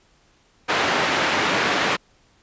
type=band-pass noise; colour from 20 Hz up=white; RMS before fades=-21 dBFS; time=0.68-1.97 s; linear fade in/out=20 ms; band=170 to 2200 Hz; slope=12 dB/octave; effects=pink hiss -59 dBFS RMS until 2.42 s + resampled to 16000 Hz